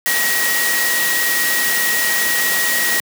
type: tone in noise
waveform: sine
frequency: 1900 Hz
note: A#6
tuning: 33 cents sharp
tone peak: -18 dBFS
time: 0.06-3 s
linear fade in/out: 0 ms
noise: white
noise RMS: -19 dBFS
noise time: 0.06-3 s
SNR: -2 dB
effects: high-pass 200 Hz 12 dB/octave